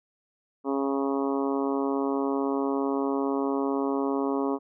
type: harmonic tone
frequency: 137.7 Hz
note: C#3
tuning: 11 cents flat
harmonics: 2 / 3 / 4 / 5 / 6 / 7 / 8 / 9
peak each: -27 / -29 / -36 / -37 / -38 / -37 / -37 / -43 dBFS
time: 0.64-4.59 s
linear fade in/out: 50 ms
effects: none